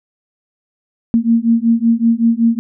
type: beating tone pair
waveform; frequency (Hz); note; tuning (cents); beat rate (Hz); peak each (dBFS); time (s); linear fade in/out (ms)
sine; 227.9 / 233.2; A#3 / A#3; -39 / +1; 5.3; -13; 1.14-2.59; 0
effects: none